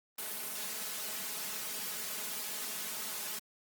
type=noise with comb filter; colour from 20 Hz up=white; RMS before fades=-39 dBFS; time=0.18-3.39 s; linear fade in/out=5 ms; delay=4.7 ms; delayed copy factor=+1; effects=high-pass 150 Hz 12 dB/octave + Opus 32 kbps